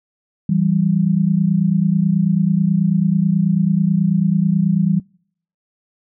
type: tone pair together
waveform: sine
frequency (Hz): 165.2 / 194.4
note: E3 / G3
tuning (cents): +4 / -14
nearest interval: minor third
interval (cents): 282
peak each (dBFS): -16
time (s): 0.49-5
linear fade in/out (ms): 5
effects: noise-tail reverb RT60 0.6 s tail -26 dB re dry